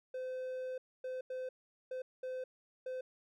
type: tone bursts at uneven times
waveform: triangle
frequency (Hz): 513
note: C5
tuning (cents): -34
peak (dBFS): -36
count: 6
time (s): 0.14-0.78 / 1.04-1.21 / 1.3-1.49 / 1.91-2.02 / 2.23-2.44 / 2.86-3.01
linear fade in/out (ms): 5
effects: none